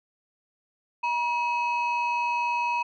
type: tone pair together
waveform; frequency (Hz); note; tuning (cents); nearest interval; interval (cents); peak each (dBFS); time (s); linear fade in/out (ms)
sine; 958 / 2558; A#5 / D#7; +47 / +47; octave + perfect fourth; 1700; -23 / -28; 1.03-2.83; 10
effects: tanh soft clip ceiling -20 dBFS